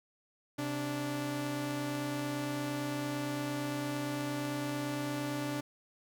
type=tone pair together; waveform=sawtooth; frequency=131.6 / 292 Hz; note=C3 / D4; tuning=+10 / -10 cents; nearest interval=octave + major second; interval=1380 cents; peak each=-35 / -31 dBFS; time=0.58-5.61 s; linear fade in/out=10 ms; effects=none